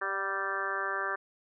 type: harmonic tone with a mistuned harmonic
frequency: 195.6 Hz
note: G3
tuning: 4 cents flat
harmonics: 2 / 3 / 4 / 5 / 6 / 7 / 8 / 9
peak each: -40 / -42 / -43 / -42 / -35 / -40 / -35 / -38 dBFS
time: 0.01-1.16 s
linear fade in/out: 10 ms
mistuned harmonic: 4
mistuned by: -29 cents
effects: none